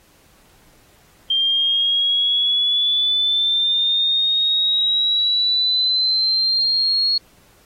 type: exponential sweep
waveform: sine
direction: up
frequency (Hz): 3172 to 4326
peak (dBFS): -15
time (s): 1.3-7.18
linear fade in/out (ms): 5
effects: pink hiss -54 dBFS RMS until 7.65 s + AAC 48 kbps